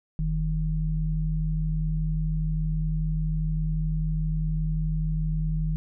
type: tone pair together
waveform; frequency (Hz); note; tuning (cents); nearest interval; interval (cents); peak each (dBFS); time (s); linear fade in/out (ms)
sine; 44.03 / 157.1; F1 / D#3; +15 / +17; octave + minor seventh; 2202; -26 / -26; 0.19-5.76; 0
effects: none